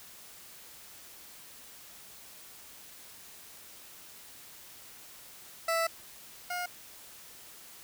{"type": "tone pair in turn", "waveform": "20% pulse", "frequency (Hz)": [660, 713.6], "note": ["E5", "F5"], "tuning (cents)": [2, 37], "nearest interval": "minor second", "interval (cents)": 135, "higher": "second", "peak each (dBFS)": [-22, -28], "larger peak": "first", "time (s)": [[5.68, 5.87], [6.5, 6.66]], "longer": "first", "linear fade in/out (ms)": 5, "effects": ["white hiss -51 dBFS RMS until 7.83 s"]}